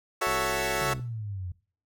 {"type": "chord", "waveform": "15% pulse", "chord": "F# minor seventh", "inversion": "none", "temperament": "equal", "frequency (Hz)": [370, 440, 554.4, 659.3], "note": ["F#4", "A4", "C#5", "E5"], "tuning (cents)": [0, 0, 0, 0], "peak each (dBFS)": -25, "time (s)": [0.21, 0.94], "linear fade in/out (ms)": 10}
{"type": "click train", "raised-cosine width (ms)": 3, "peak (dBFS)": -29, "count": 49, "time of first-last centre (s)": [0.27, 0.995], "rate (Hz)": 66.2}
{"type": "exponential sweep", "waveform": "sine", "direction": "down", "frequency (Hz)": [142.6, 86.9], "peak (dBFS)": -32, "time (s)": [0.81, 1.52], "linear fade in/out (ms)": 5}
{"effects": ["noise-tail reverb RT60 0.4 s tail -19 dB re dry"]}